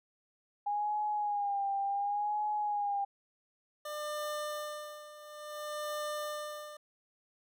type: tone with vibrato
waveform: sine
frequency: 817 Hz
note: G#5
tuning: 29 cents flat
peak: -30 dBFS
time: 0.66-3.05 s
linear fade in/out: 10 ms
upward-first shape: sine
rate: 0.69 Hz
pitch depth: 53 cents each way
type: tone with tremolo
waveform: 25% pulse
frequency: 599 Hz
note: D5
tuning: 34 cents sharp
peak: -31 dBFS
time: 3.85-6.77 s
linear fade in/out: 5 ms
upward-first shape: sine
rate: 0.57 Hz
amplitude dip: 80%
effects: none